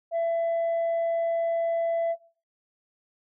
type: tone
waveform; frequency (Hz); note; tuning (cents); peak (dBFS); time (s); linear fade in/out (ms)
sine; 669; E5; +25; -21; 0.11-2.16; 50
effects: noise-tail reverb RT60 0.4 s tail -20 dB re dry + tanh soft clip ceiling -22 dBFS